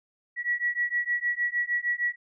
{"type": "beating tone pair", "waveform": "sine", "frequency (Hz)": [1928, 1934.5], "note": ["B6", "B6"], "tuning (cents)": [-42, -36], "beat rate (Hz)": 6.5, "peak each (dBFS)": -28, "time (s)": [0.36, 2.16], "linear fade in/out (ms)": 50, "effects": []}